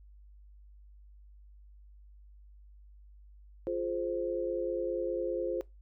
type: chord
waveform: sine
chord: F minor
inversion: none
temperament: just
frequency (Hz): 349.2 / 419.1 / 523.8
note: F4 / Ab4 / C5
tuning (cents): 0 / +16 / +2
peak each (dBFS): -34 / -37 / -34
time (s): 3.67-5.61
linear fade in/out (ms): 0
effects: noise-tail reverb RT60 0.2 s tail -21 dB re dry + added 50 Hz sine -52 dBFS peak until 5.81 s